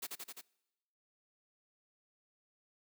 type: noise with echo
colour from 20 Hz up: white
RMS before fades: -41 dBFS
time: 0.02-0.07 s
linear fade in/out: 10 ms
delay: 86 ms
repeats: 4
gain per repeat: -2 dB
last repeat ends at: 0.414 s
effects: noise-tail reverb RT60 1.0 s tail -24 dB re dry + high-pass 200 Hz 12 dB/octave